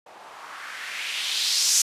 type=noise with low-pass filter sweep; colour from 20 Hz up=violet; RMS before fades=-27 dBFS; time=0.06-1.82 s; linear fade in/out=5 ms; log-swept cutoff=670 to 6700 Hz; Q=2.4; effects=resampled to 32000 Hz